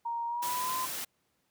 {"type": "tone with pitch glide", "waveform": "sine", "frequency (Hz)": [935, 1025.5], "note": ["A#5", "C6"], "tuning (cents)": [5, -35], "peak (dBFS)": -31, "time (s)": [0.05, 0.86], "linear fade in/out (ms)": 10, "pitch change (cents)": 160, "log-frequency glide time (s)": [0.27, 0.73]}
{"type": "noise", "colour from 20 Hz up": "white", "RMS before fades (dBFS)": -37, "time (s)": [0.42, 1.05], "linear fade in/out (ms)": 10}
{"effects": ["pink hiss -75 dBFS RMS until 1.5 s", "high-pass 100 Hz 12 dB/octave"]}